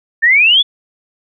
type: exponential sweep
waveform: sine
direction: up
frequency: 1760 to 3520 Hz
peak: -6 dBFS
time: 0.22-0.63 s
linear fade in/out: 20 ms
effects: none